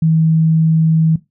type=tone; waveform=sine; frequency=160.6 Hz; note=E3; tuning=45 cents flat; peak=-9 dBFS; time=0.02-1.16 s; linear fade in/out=5 ms; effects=noise-tail reverb RT60 0.2 s tail -17 dB re dry